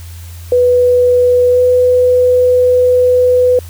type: tone with pitch glide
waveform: sine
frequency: 493.9 to 498.8 Hz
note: B4 to B4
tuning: 0 to +17 cents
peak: -6 dBFS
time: 0.52-3.59 s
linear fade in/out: 2 ms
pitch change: +17 cents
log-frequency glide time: 1.5-1.61 s
effects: added 85 Hz sine -27 dBFS peak until 3.69 s + white hiss -39 dBFS RMS until 3.69 s